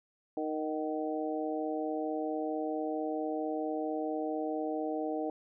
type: harmonic tone with a mistuned harmonic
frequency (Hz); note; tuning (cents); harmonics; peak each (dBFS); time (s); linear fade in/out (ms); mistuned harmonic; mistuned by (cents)
155.56; D#3; 0; 2 / 3 / 4 / 5; -35 / -37 / -38 / -39; 0.37-5.3; 2; 5; -35
effects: none